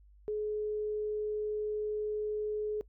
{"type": "tone", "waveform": "sine", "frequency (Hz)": 423.7, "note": "G#4", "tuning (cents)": 35, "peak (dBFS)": -31, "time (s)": [0.28, 2.81], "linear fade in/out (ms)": 0, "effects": ["noise-tail reverb RT60 0.1 s tail -22 dB re dry", "added 50 Hz sine -56 dBFS peak until 2.88 s"]}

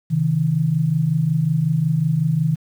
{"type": "tone pair together", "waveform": "sine", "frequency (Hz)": [134.54, 160], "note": ["C3", "D#3"], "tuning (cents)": [49, 49], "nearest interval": "minor third", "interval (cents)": 300, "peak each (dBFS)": [-21, -17], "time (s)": [0.1, 2.56], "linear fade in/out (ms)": 20, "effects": ["8-bit"]}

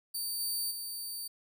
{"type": "tone with level steps", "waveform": "15% pulse", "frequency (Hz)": 4605, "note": "D8", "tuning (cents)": -35, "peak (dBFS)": [-27, -25, -31], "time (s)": [0.14, 1.28], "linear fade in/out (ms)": 10, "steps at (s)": [0.39, 0.7], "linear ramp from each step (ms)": 20, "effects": []}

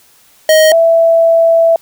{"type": "tone pair in turn", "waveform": ["square", "sine"], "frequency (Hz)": [627, 662.4], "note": ["D#5", "E5"], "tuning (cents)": [13, 8], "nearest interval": "minor second", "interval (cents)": 95, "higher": "second", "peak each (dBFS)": -5, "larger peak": "neither", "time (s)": [[0.49, 0.72], [0.72, 1.76]], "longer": "second", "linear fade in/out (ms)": 2, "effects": ["white hiss -47 dBFS RMS until 1.81 s"]}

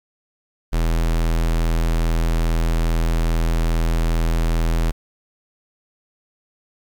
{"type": "tone", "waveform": "square", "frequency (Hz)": 41.2, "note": "E1", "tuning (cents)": 0, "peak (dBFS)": -17, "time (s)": [0.72, 4.92], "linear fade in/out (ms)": 20, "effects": ["9-bit"]}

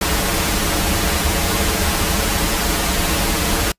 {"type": "noise with comb filter", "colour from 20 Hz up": "pink", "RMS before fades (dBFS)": -18, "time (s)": [0.01, 3.72], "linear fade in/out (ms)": 5, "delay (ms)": 7.9, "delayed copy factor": -0.85, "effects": ["noise-tail reverb RT60 0.1 s tail -26 dB re dry", "resampled to 32000 Hz"]}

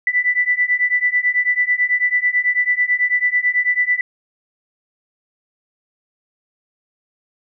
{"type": "beating tone pair", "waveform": "sine", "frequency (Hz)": [1975.5, 1984.6], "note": ["B6", "B6"], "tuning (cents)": [0, 8], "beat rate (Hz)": 9.1, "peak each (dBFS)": [-18, -17], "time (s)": [0.07, 4.01], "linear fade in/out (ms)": 2, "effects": []}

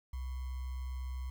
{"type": "tone with sample-and-hold", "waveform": "sine", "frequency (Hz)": 64, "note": "C2", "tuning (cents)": -38, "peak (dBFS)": -36, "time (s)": [0.13, 1.3], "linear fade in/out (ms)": 5, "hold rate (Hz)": 1050, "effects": []}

